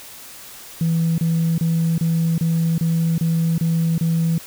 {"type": "tone bursts", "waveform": "sine", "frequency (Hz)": 164.81, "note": "E3", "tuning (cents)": 0, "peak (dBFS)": -14, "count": 9, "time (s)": [0.81, 4.38], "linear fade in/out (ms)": 2, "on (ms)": 370, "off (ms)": 30, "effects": ["tanh soft clip ceiling -13 dBFS", "white hiss -39 dBFS RMS until 4.46 s"]}